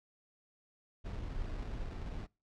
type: noise with sample-and-hold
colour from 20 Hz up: brown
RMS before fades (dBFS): -40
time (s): 1.04-2.27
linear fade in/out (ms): 20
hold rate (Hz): 3150
effects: noise-tail reverb RT60 0.3 s tail -26 dB re dry + low-pass 5000 Hz 12 dB/octave